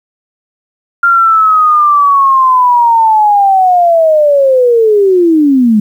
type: linear sweep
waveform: sine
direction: down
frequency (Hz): 1396.9 to 204.6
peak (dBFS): -4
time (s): 1.03-5.8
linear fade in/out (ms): 5
effects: 7-bit